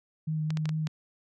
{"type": "tone with vibrato", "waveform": "sine", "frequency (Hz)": 155.56, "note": "D#3", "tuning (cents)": 0, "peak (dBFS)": -27, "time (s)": [0.27, 0.88], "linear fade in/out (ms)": 10, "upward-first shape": "sine", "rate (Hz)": 4.5, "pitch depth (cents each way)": 16}
{"type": "clicks", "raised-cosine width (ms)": 0.2, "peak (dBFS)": -20, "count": 5, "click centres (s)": [0.505, 0.572, 0.656, 0.692, 0.871]}
{"effects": []}